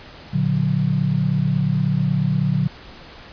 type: chord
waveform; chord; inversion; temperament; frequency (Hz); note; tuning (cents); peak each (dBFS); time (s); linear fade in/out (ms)
sine; Bb augmented; none; just; 116.54 / 145.68 / 182.1; Bb2 / D3 / F#3; 0 / -14 / -27; -24 / -19 / -21; 0.33-2.68; 10
effects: pink hiss -41 dBFS RMS until 3.32 s + resampled to 11025 Hz